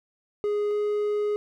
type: tone pair in turn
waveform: triangle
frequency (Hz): 414.9 / 416.9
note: G#4 / G#4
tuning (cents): -2 / +7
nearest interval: unison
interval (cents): 9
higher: second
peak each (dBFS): -21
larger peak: neither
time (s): 0.44-0.71 / 0.71-1.36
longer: second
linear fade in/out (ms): 0
effects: none